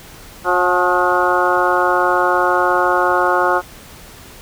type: harmonic tone with a mistuned harmonic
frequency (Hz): 180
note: F#3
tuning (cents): -47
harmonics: 2 / 3 / 4 / 5 / 6 / 7 / 8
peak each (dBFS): -20 / -20 / -20 / -20 / -20 / -20 / -20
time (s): 0.44-3.62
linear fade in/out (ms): 50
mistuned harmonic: 5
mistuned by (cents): -50
effects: pink hiss -39 dBFS RMS until 4.41 s